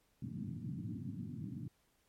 pink band-pass noise, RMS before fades -43 dBFS, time 0.22-1.68 s, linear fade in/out 5 ms, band 100 to 280 Hz, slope 48 dB/octave, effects pink hiss -75 dBFS RMS until 2.08 s + MP3 64 kbps

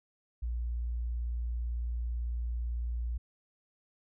sine tone, 59 Hz, A#1, 22 cents sharp, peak -31 dBFS, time 0.42-3.18 s, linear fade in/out 10 ms, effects none

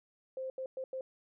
sine tone bursts at uneven times, 523.3 Hz, C5, in tune, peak -36 dBFS, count 4, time 0.37-0.5 / 0.58-0.66 / 0.77-0.84 / 0.93-1.01 s, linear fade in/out 2 ms, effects none

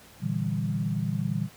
sine chord, E half-diminished seventh, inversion second, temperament equal, 116.54 / 146.83 / 164.81 / 196 Hz, Bb2 / D3 / E3 / G3, 0 / 0 / 0 / 0 cents, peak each -31 dBFS, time 0.2-1.49 s, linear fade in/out 50 ms, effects pink hiss -52 dBFS RMS until 1.56 s + high-pass 60 Hz 12 dB/octave

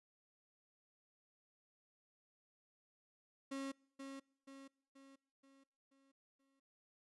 35% pulse tone with echo, 272.1 Hz, C#4, 32 cents flat, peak -40 dBFS, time 3.51-3.72 s, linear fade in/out 10 ms, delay 480 ms, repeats 6, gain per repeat -6 dB, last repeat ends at 6.6 s, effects noise-tail reverb RT60 0.7 s tail -26 dB re dry + resampled to 24000 Hz

